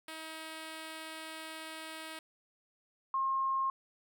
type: tone pair in turn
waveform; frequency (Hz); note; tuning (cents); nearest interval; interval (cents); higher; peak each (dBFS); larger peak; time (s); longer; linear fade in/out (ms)
5% pulse / sine; 318.2 / 1070.3; D#4 / C6; +39 / +39; octave + major sixth; 2100; second; -31 / -29; second; 0.08-2.19 / 3.14-3.7; first; 2
effects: none